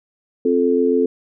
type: harmonic tone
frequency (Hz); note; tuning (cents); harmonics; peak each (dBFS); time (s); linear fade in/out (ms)
87.31; F2; 0; 3 / 4 / 5; -18 / -21 / -16; 0.45-1.06; 5
effects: none